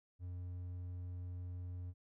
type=tone; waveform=triangle; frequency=89.4 Hz; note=F2; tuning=41 cents sharp; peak=-40 dBFS; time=0.19-1.94 s; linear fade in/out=50 ms; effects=none